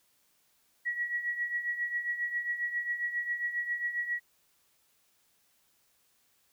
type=tone with tremolo; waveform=sine; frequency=1922 Hz; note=B6; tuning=48 cents flat; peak=-27 dBFS; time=0.85-4.2 s; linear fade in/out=20 ms; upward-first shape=triangle; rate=7.4 Hz; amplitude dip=75%; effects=white hiss -70 dBFS RMS until 6.52 s